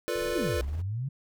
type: chord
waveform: square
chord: B half-diminished seventh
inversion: second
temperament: equal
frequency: 349.2 / 440 / 493.9 / 587.3 Hz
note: F4 / A4 / B4 / D5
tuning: 0 / 0 / 0 / 0 cents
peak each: -35 / -35 / -33 / -36 dBFS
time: 0.08-0.61 s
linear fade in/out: 0 ms
type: noise with tremolo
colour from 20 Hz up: brown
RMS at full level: -42 dBFS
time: 0.15-0.82 s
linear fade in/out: 5 ms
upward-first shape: square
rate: 19 Hz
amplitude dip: 35%
type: exponential two-way sweep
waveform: sine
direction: down then up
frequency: 392.5 to 61.6 to 143.2 Hz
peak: -29 dBFS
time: 0.35-1.09 s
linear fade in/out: 10 ms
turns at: 0.6 s
effects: none